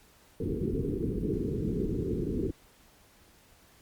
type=low-pass noise; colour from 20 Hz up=white; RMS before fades=-31 dBFS; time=0.4-2.51 s; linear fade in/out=5 ms; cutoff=450 Hz; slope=96 dB/octave; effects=pink hiss -60 dBFS RMS until 3.81 s + Opus 48 kbps